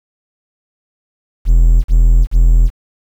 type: tone bursts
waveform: triangle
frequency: 41.53 Hz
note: E1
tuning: 14 cents sharp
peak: -3 dBFS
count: 3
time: 1.45-2.702 s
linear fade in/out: 50 ms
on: 390 ms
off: 41 ms
effects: 7-bit